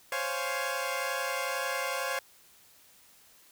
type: chord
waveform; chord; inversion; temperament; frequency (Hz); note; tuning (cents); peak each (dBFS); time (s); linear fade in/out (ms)
15% pulse; Db major seventh; third; equal; 523.3 / 554.4 / 698.5 / 830.6; C5 / Db5 / F5 / Ab5; 0 / 0 / 0 / 0; -28 / -29 / -31 / -33; 0.12-2.19; 2
effects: white hiss -59 dBFS RMS until 3.51 s